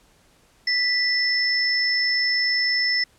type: tone pair together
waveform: sine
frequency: 1975.5 / 5274 Hz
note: B6 / E8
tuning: 0 / 0 cents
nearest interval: octave + perfect fourth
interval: 1700 cents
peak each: -22 / -21 dBFS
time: 0.67-3.04 s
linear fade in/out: 5 ms
effects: pink hiss -58 dBFS RMS until 3.18 s + low-pass 11000 Hz 12 dB/octave